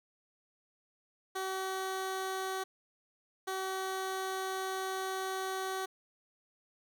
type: tone bursts at uneven times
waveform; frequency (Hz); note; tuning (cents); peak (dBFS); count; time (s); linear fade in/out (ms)
15% pulse; 379.9; F#4; +46; -28; 2; 1.35-2.64 / 3.47-5.86; 10
effects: none